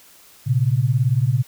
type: beating tone pair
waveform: sine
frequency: 116.54 / 134.54 Hz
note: A#2 / C3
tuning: 0 / +49 cents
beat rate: 18 Hz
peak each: -18 dBFS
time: 0.46-1.43 s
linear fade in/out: 20 ms
effects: white hiss -49 dBFS RMS until 1.47 s